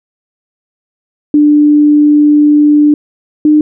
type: tone pair in turn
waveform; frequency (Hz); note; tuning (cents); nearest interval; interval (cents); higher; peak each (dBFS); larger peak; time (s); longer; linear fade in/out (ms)
sine; 296.3 / 302.4; D4 / D#4; +15 / -49; unison; 36; second; -3; neither; 1.34-2.94 / 3.45-3.61; first; 2
effects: none